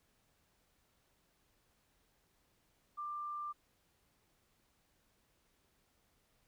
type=tone; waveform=sine; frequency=1187 Hz; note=D6; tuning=18 cents sharp; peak=-39 dBFS; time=2.97-3.53 s; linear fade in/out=20 ms; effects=pink hiss -75 dBFS RMS until 6.47 s